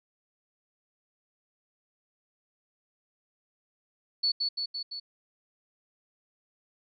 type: tone with echo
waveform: sine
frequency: 4435 Hz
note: C#8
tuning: in tune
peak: -23 dBFS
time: 4.23-4.32 s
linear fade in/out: 10 ms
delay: 170 ms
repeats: 4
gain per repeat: -3 dB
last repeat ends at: 5 s
effects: none